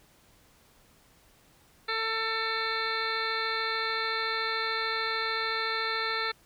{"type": "harmonic tone with a mistuned harmonic", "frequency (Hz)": 446.6, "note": "A4", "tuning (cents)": 26, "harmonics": [1, 2, 3, 4, 5, 6, 8, 9, 10], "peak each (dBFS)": [-37, -39, -33, -34, -36, -45, -39, -36, -46], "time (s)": [1.88, 6.32], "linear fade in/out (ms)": 10, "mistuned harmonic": 9, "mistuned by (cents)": 34, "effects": ["pink hiss -61 dBFS RMS until 6.45 s"]}